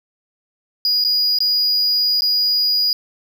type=tone with dropouts; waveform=triangle; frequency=4899 Hz; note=D#8; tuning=28 cents flat; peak=-13 dBFS; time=0.85-2.93 s; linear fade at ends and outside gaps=1 ms; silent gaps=1.04-1.048 / 1.387-1.404 / 2.208-2.22 s; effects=none

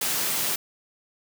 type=high-pass noise; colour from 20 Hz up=white; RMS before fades=-26 dBFS; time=0.01-0.56 s; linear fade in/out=5 ms; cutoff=120 Hz; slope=24 dB/octave; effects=none

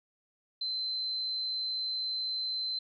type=tone; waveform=sine; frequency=4078 Hz; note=C8; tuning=45 cents flat; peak=-31 dBFS; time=0.61-2.79 s; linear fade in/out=5 ms; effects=none

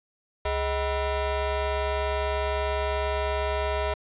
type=ring-modulated tone; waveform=25% pulse; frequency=348.5 Hz; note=F4; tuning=4 cents flat; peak=-18 dBFS; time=0.45-3.94 s; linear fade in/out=5 ms; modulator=280 Hz; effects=resampled to 8000 Hz + 9-bit

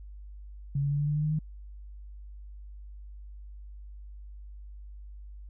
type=tone with pitch steps; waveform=sine; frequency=140 / 142.04 / 144.1 / 146.2 / 148.32 / 150.48 / 152.67 / 154.89 Hz; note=C#3 / C#3 / D3 / D3 / D3 / D3 / D#3 / D#3; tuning=+18 / +43 / -33 / -7 / +17 / +42 / -33 / -8 cents; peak=-25 dBFS; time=0.75-1.39 s; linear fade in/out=5 ms; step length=80 ms; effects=added 50 Hz sine -42 dBFS peak until 5.49 s

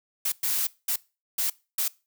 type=noise bursts at uneven times; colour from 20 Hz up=blue; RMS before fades=-26 dBFS; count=5; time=0.25-0.32 / 0.43-0.67 / 0.88-0.96 / 1.38-1.5 / 1.78-1.88 s; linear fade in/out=5 ms; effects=noise-tail reverb RT60 0.3 s tail -22 dB re dry

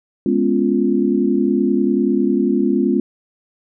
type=chord; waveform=sine; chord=C# dominant seventh; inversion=second; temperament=equal; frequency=207.7 / 246.9 / 277.2 / 349.2 Hz; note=G#3 / B3 / C#4 / E#4; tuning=0 / 0 / 0 / 0 cents; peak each=-19 dBFS; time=0.26-3 s; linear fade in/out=2 ms; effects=none

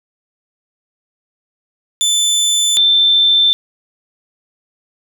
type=tone pair in turn; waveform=25% pulse / sine; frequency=3520 / 3553 Hz; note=A7 / A7; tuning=0 / +16 cents; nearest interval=unison; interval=16 cents; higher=second; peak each=-8 dBFS; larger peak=neither; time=2.01-2.77 / 2.77-3.53 s; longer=neither; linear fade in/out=0 ms; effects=none

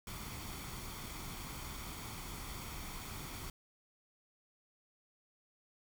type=noise with comb filter; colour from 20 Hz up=pink; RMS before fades=-45 dBFS; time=0.07-3.5 s; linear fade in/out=2 ms; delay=0.89 ms; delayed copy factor=+0.5; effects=none

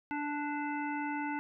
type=harmonic tone with a mistuned harmonic; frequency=292.5 Hz; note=D4; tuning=7 cents flat; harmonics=1 / 3 / 5 / 7 / 9; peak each=-36 / -37 / -42 / -44 / -48 dBFS; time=0.11-1.39 s; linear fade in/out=0 ms; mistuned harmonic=5; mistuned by=+17 cents; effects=none

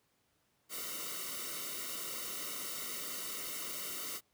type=noise with comb filter; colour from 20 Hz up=white; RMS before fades=-41 dBFS; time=0.69-4.21 s; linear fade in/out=50 ms; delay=1.2 ms; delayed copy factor=-0.9; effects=pink hiss -75 dBFS RMS until 4.33 s + high-pass 80 Hz 12 dB/octave

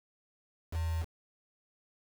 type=tone with quantisation; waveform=sine; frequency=82 Hz; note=E2; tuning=9 cents flat; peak=-30 dBFS; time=0.71-1.06 s; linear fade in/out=50 ms; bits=7; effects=none

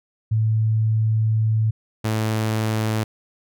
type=tone pair in turn; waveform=sine / sawtooth; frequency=110 / 109.58 Hz; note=A2 / A2; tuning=0 / -7 cents; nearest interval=unison; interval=7 cents; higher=first; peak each=-16 dBFS; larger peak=neither; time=0.31-1.71 / 2.04-3.04 s; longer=first; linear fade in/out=10 ms; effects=none

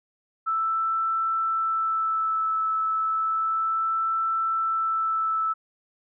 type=tone with vibrato; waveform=sine; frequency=1318.5 Hz; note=E6; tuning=in tune; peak=-22 dBFS; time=0.46-5.54 s; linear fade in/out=20 ms; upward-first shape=sine; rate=0.32 Hz; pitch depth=14 cents each way; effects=none

